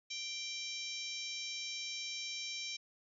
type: harmonic tone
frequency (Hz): 784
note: G5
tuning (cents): 0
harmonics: 3 / 4 / 5 / 6 / 7 / 8 / 9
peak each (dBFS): -45 / -48 / -45 / -54 / -45 / -49 / -58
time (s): 0.1-2.77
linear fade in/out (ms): 10
effects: none